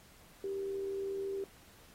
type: tone with amplitude modulation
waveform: sine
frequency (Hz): 392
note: G4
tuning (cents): 0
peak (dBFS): -33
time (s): 0.44-1.44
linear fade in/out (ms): 2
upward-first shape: sine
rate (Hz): 79.4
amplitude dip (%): 35
effects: pink hiss -60 dBFS RMS until 1.94 s + AAC 48 kbps